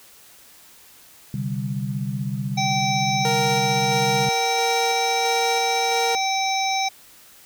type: chord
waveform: sine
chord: C suspended second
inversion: none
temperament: equal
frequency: 130.81 / 146.83 / 196 Hz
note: C3 / D3 / G3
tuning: 0 / 0 / 0 cents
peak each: -27 / -29 / -28 dBFS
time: 1.34-4.29 s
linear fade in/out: 2 ms
type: harmonic tone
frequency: 772 Hz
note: G5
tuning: 27 cents flat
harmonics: 1 / 3 / 5 / 7 / 8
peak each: -22 / -27 / -29 / -30 / -31 dBFS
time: 2.57-6.89 s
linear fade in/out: 10 ms
type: tone with tremolo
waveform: sawtooth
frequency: 466.2 Hz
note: A#4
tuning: in tune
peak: -19 dBFS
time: 3.25-6.15 s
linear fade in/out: 0 ms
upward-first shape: square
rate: 1.5 Hz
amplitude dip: 25%
effects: white hiss -49 dBFS RMS until 7.45 s